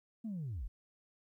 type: linear sweep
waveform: sine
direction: down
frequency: 233.1 to 35.99 Hz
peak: -36 dBFS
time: 0.24-0.68 s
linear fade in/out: 10 ms
effects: tanh soft clip ceiling -35 dBFS + 13-bit